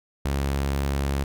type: tone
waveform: sawtooth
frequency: 69.3 Hz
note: C#2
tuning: in tune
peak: -19 dBFS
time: 0.25-1.24 s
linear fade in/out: 5 ms
effects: none